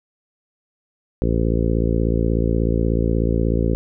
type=harmonic tone; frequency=56.5 Hz; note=A1; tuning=47 cents sharp; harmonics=1 / 2 / 3 / 4 / 5 / 6 / 7 / 8 / 9; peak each=-20 / -23 / -25 / -26 / -27 / -28 / -28 / -29 / -30 dBFS; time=1.22-3.75 s; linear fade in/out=0 ms; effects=none